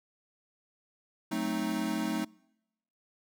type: chord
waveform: square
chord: F# diminished seventh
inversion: none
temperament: equal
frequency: 185 / 220 / 261.6 / 311.1 Hz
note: F#3 / A3 / C4 / Eb4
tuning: 0 / 0 / 0 / 0 cents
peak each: -39 / -35 / -38 / -35 dBFS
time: 1.31-2.25 s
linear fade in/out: 10 ms
effects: noise-tail reverb RT60 0.9 s tail -26 dB re dry